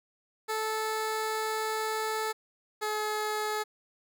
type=tone pair in turn; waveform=15% pulse; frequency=436.9 / 426.4 Hz; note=A4 / G#4; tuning=-12 / +46 cents; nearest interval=unison; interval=42 cents; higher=first; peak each=-23 dBFS; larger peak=neither; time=0.48-2.33 / 2.81-3.64 s; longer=first; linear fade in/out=20 ms; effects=none